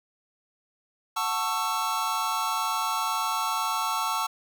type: chord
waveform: square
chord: F# minor seventh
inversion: none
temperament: just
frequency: 740 / 888 / 1110 / 1332 Hz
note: F#5 / A5 / C#6 / E6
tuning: 0 / +16 / +2 / +18 cents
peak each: -37 / -31 / -31 / -31 dBFS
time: 1.16-4.27 s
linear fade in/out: 10 ms
effects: none